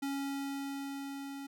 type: tone with level ramp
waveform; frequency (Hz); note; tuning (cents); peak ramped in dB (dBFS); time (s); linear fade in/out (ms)
square; 277.2; C#4; 0; -34 to -42; 0.02-1.47; 10
effects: none